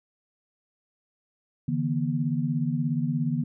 sine tone cluster, 144.4 / 161.3 / 239.6 Hz, D3 / E3 / A#3, -29 / -37 / +48 cents, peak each -28 dBFS, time 1.68-3.44 s, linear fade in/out 5 ms, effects none

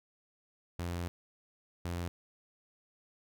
sawtooth tone bursts at uneven times, 86.8 Hz, F2, 10 cents flat, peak -31 dBFS, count 2, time 0.79-1.08 / 1.85-2.08 s, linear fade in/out 0 ms, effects none

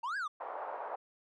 triangle exponential two-way sweep, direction up then down, 880 to 1689 to 1136 Hz, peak -32 dBFS, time 0.03-0.28 s, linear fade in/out 10 ms, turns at 0.17 s
white band-pass noise, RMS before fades -41 dBFS, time 0.4-0.96 s, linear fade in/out 10 ms, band 570 to 1000 Hz, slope 24 dB/octave
effects resampled to 22050 Hz

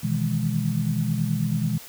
sine chord, E major seventh, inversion second, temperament equal, 123.47 / 155.56 / 164.81 / 207.7 Hz, B2 / D#3 / E3 / G#3, 0 / 0 / 0 / 0 cents, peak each -27 dBFS, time 0.03-1.78 s, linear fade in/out 10 ms, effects white hiss -43 dBFS RMS until 1.88 s

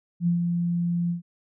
sine tone with ADSR envelope, 172.6 Hz, F3, 20 cents flat, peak -18 dBFS, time 0.2-1.22 s, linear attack 69 ms, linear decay 120 ms, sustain -4 dB, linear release 120 ms, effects none

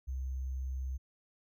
sine tone with sample-and-hold, 65.41 Hz, C2, in tune, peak -34 dBFS, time 0.07-0.98 s, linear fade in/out 20 ms, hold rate 6300 Hz, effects none

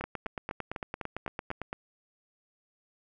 two click trains, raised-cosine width 0.5 ms, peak -19 / -20 dBFS, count 16 / 7, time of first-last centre 0.04-1.729 / 0.01-1.514 s, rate 8.88 / 3.99 Hz, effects none

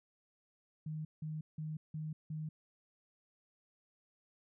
sine tone bursts, 155.2 Hz, D#3, 4 cents flat, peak -38 dBFS, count 5, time 0.86-2.49 s, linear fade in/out 5 ms, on 190 ms, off 170 ms, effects none

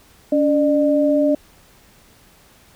sine tone pair together, 284.4 / 600.7 Hz, C#4 / D5, +45 / +39 cents, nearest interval octave + minor second, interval 1294 cents, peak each -16 dBFS, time 0.32-1.35 s, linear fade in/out 5 ms, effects pink hiss -51 dBFS RMS until 2.75 s

